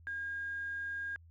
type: tone with quantisation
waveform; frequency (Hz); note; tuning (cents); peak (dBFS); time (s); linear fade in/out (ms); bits
sine; 1622; G#6; -41; -36; 0.07-1.16; 0; 9
effects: added 83 Hz sine -55 dBFS peak until 1.3 s + low-pass 4000 Hz 12 dB/octave